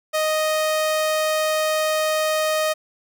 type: tone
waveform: sawtooth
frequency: 622.3 Hz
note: D#5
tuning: in tune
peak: -15 dBFS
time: 0.13-2.74 s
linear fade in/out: 20 ms
effects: none